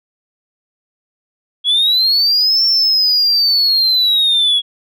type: linear two-way sweep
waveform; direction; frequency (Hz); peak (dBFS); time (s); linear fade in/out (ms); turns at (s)
sine; up then down; 3322 to 5440 to 3322; -8; 1.64-4.62; 50; 2.65
effects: tanh soft clip ceiling -8 dBFS